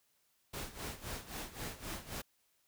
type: noise with tremolo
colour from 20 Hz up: pink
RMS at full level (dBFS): -41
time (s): 0.53-2.22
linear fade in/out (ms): 10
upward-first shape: sine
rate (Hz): 3.8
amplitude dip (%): 80
effects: white hiss -75 dBFS RMS until 2.67 s